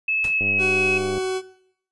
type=tone with pitch glide; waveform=sine; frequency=2600 to 2561 Hz; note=E7 to D#7; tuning=-24 to +49 cents; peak=-19 dBFS; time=0.08-0.98 s; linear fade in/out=5 ms; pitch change=-27 cents; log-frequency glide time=0.28-0.58 s
type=noise with exponential decay; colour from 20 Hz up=pink; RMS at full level=-31 dBFS; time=0.24-0.4 s; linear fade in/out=2 ms; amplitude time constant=33 ms
type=click train; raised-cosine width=2 ms; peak=-19 dBFS; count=78; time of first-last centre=0.41-1.18 s; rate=100 Hz
type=tone; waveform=40% pulse; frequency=375.1 Hz; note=F#4; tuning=24 cents sharp; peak=-22 dBFS; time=0.58-1.42 s; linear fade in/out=50 ms
effects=noise-tail reverb RT60 0.7 s tail -17 dB re dry + resampled to 24000 Hz